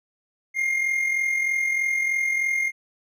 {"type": "tone with amplitude modulation", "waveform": "triangle", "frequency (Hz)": 2123, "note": "C7", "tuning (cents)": 25, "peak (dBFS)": -17, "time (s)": [0.54, 2.72], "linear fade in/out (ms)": 50, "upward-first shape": "sine", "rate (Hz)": 43.2, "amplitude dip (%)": 50, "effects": []}